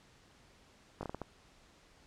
slowing click train, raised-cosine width 1 ms, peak -25 dBFS, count 6, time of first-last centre 1.01-1.217 s, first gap 20 ms, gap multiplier 1.37, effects pink hiss -63 dBFS RMS until 2.06 s + low-pass 7000 Hz 12 dB/octave

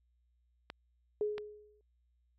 clicks, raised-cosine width 0.3 ms, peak -26 dBFS, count 2, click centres 0.701 / 1.381 s
sine tone with exponential decay, 420 Hz, G#4, 19 cents sharp, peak -28 dBFS, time 1.21-1.81 s, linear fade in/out 1 ms, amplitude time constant 130 ms
effects added 60 Hz sine -70 dBFS peak until 2.38 s

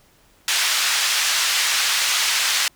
white band-pass noise, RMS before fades -20 dBFS, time 0.48-2.68 s, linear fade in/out 2 ms, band 1300 to 5600 Hz, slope 12 dB/octave, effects pink hiss -56 dBFS RMS until 2.75 s

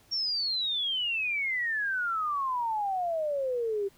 sine exponential sweep, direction down, 5588 to 387.8 Hz, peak -27 dBFS, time 0.11-3.89 s, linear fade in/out 20 ms, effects pink hiss -61 dBFS RMS until 3.97 s

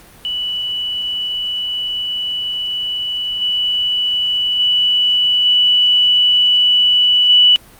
sine tone with level steps, 2960 Hz, F#7, in tune, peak -18 / -14 / -11 / -9 / -6 dBFS, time 0.25-7.56 s, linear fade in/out 0 ms, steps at 3.41 / 4.59 / 5.45 / 7.29 s, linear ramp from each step 10 ms, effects pink hiss -43 dBFS RMS until 7.79 s + Opus 48 kbps

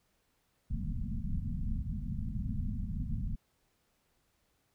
pink low-pass noise, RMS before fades -35 dBFS, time 0.7-3.36 s, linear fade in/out 10 ms, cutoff 240 Hz, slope 96 dB/octave, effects pink hiss -75 dBFS RMS until 4.74 s

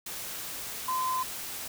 sine tone in noise, 1027 Hz, C6, 33 cents flat, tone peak -27 dBFS, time 0.88-1.23 s, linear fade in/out 5 ms, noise white, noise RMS -38 dBFS, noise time 0.06-1.68 s, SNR +8 dB, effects none

